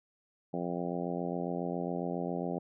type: harmonic tone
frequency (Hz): 87.31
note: F2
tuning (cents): 0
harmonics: 2 / 3 / 4 / 5 / 6 / 7 / 8 / 9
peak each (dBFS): -37 / -39 / -40 / -41 / -42 / -42 / -43 / -44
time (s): 0.53-2.59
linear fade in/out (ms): 10
effects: none